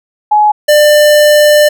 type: tone pair in turn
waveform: sine / square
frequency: 843 / 596.1 Hz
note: G#5 / D5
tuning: +26 / +26 cents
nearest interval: tritone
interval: 600 cents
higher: first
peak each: -4 dBFS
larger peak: neither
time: 0.31-0.52 / 0.68-1.69 s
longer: second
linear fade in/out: 10 ms
effects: none

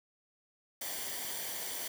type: noise with comb filter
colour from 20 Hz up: white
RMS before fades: -39 dBFS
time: 0.81-1.88 s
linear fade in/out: 5 ms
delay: 0.76 ms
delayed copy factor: -0.55
effects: none

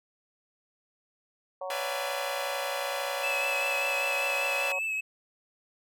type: harmonic tone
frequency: 185.4 Hz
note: F#3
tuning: 4 cents sharp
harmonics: 3 / 4 / 5 / 6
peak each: -35 / -39 / -42 / -43 dBFS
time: 1.61-4.79 s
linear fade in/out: 5 ms
type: chord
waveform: 10% pulse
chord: E dominant seventh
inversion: second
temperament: equal with one note detuned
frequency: 493.9 / 587.3 / 676.2 / 830.6 Hz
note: B4 / D5 / E5 / G#5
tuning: 0 / 0 / +44 / 0 cents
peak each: -30 dBFS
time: 1.7-4.72 s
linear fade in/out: 2 ms
type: tone with vibrato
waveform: triangle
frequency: 2600 Hz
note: E7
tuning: 24 cents flat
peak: -27 dBFS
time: 3.23-5.01 s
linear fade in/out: 10 ms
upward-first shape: triangle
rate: 5.1 Hz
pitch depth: 37 cents each way
effects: none

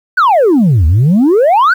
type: exponential two-way sweep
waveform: sine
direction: down then up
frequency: 1568 to 74 to 1568 Hz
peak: -3 dBFS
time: 0.17-1.74 s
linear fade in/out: 10 ms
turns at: 0.86 s
effects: tanh soft clip ceiling -4 dBFS + 7-bit

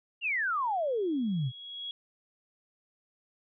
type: exponential sweep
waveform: sine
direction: down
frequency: 2891 to 117.3 Hz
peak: -27 dBFS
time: 0.21-1.52 s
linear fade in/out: 50 ms
type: tone with exponential growth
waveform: sine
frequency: 3325 Hz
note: G#7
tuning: 1 cent sharp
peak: -34 dBFS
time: 0.53-1.91 s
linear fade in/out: 1 ms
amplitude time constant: 300 ms
effects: none

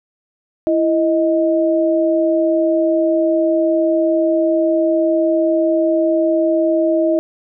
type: tone pair together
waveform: sine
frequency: 332.2 / 627.1 Hz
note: E4 / D#5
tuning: +13 / +13 cents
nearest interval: major seventh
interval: 1100 cents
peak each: -15 dBFS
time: 0.67-7.19 s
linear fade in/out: 0 ms
effects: none

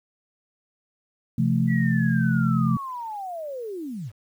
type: chord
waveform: sine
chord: F major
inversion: second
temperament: equal with one note detuned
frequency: 130.81 / 170.43 / 220 Hz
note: C3 / F3 / A3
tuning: 0 / -42 / 0 cents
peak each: -23 dBFS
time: 1.38-2.77 s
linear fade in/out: 5 ms
type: linear sweep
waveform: sine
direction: down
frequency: 1975.5 to 88.3 Hz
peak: -30 dBFS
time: 1.67-4.12 s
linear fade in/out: 50 ms
effects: 9-bit

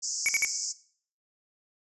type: band-pass noise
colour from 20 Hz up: white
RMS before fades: -33 dBFS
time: 0.02-0.73 s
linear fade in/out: 20 ms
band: 5000 to 7400 Hz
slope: 96 dB/octave
type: tone bursts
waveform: square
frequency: 2252 Hz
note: C#7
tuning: 27 cents sharp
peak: -23 dBFS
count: 3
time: 0.26-0.448 s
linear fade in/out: 0 ms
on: 26 ms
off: 55 ms
effects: noise-tail reverb RT60 0.5 s tail -17 dB re dry + resampled to 32000 Hz

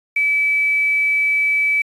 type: tone with quantisation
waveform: sine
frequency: 2300 Hz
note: D7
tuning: 37 cents flat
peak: -14 dBFS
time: 0.16-1.82 s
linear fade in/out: 5 ms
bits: 7
effects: resampled to 32000 Hz

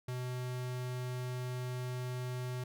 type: tone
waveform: square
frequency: 125.6 Hz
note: B2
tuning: 30 cents sharp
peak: -37 dBFS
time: 0.08-2.64 s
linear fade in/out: 5 ms
effects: none

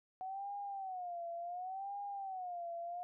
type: tone with vibrato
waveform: sine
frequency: 742 Hz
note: F#5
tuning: 5 cents sharp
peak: -40 dBFS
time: 0.21-3.03 s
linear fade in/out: 0 ms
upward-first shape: sine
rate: 0.69 Hz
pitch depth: 150 cents each way
effects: none

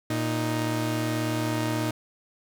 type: tone pair together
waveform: sawtooth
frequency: 116.54 / 311.1 Hz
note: A#2 / D#4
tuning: 0 / 0 cents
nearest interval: octave + perfect fourth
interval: 1700 cents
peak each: -24 dBFS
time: 0.1-1.91 s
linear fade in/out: 5 ms
effects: none

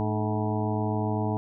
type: harmonic tone with a mistuned harmonic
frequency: 107.6 Hz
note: A2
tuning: 38 cents flat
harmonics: 1 / 2 / 3 / 4 / 6 / 7 / 8 / 9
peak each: -28 / -31 / -33 / -34 / -36 / -36 / -37 / -38 dBFS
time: 0-1.37 s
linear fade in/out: 0 ms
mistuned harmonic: 3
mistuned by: -79 cents
effects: none

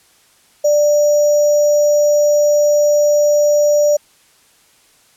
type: tone with sample-and-hold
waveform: sine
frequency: 590 Hz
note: D5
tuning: 8 cents sharp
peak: -9 dBFS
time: 0.64-3.97 s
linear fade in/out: 10 ms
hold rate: 6300 Hz
effects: white hiss -52 dBFS RMS until 5.16 s + low-pass 11000 Hz 12 dB/octave

